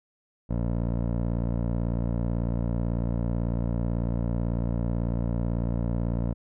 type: tone with low-pass filter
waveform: 15% pulse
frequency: 58.1 Hz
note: A#1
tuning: 5 cents flat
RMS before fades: -27 dBFS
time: 0.49-6.34 s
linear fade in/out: 20 ms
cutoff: 620 Hz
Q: 0.7
effects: none